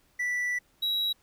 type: tone pair in turn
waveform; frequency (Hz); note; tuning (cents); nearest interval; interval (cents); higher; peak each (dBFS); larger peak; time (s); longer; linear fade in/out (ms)
triangle; 1967 / 3873; B6 / B7; -7 / -35; octave; 1172; second; -25 / -24; second; 0.19-0.59 / 0.82-1.13; first; 10
effects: pink hiss -66 dBFS RMS until 1.22 s